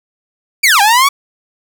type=linear two-way sweep; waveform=sawtooth; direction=down then up; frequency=2411 to 784 to 1149 Hz; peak=-3 dBFS; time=0.63-1.09 s; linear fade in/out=10 ms; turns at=0.81 s; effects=none